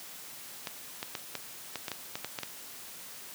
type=clicks; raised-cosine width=0.2 ms; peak=-17 dBFS; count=11; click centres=0.672 / 1.029 / 1.152 / 1.353 / 1.757 / 1.882 / 1.917 / 2.155 / 2.246 / 2.388 / 2.433 s; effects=white hiss -46 dBFS RMS until 3.34 s + high-pass 100 Hz 12 dB/octave